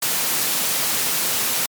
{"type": "high-pass noise", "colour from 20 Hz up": "white", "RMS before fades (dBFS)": -21, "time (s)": [0.02, 1.66], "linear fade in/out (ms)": 5, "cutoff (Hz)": 110, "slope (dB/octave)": 48, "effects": ["MP3 96 kbps"]}